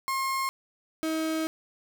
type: tone pair in turn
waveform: 35% pulse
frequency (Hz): 1071 / 318.4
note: C6 / D#4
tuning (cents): +40 / +40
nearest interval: octave + major sixth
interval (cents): 2100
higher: first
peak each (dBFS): -25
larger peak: neither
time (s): 0.08-0.49 / 1.03-1.47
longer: second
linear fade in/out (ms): 0
effects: 11-bit